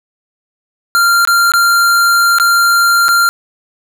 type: tone with dropouts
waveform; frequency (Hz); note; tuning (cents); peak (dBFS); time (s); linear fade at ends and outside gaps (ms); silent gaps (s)
square; 1388; F6; -11; -8; 0.95-3.29; 0; 1.251-1.274 / 1.519-1.537 / 2.385-2.399 / 3.083-3.089
effects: none